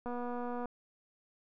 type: click train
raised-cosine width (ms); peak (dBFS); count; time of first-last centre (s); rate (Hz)
1; -27; 146; 0.06-0.657; 243
effects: none